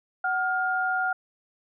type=tone pair together; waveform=sine; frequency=747.9 / 1413 Hz; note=F#5 / F6; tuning=+18 / +20 cents; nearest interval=major seventh; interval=1102 cents; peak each=-27 / -25 dBFS; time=0.24-1.13 s; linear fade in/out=5 ms; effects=none